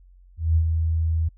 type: tone with ADSR envelope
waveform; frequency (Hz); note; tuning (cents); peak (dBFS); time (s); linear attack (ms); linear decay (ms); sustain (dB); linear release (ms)
sine; 81.2; E2; -26; -14; 0.37-1.29; 190; 75; -5; 12
effects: added 45 Hz sine -48 dBFS peak until 1.37 s